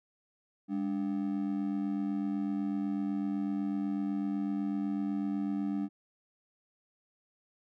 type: ring-modulated tone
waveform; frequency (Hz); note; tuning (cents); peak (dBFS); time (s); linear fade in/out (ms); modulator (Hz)
triangle; 246.9; B3; 0; -25; 0.68-5.89; 50; 44
effects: none